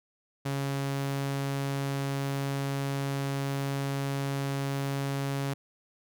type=tone; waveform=sawtooth; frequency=138.4 Hz; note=C#3; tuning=2 cents flat; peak=-25 dBFS; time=0.45-5.54 s; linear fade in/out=10 ms; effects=none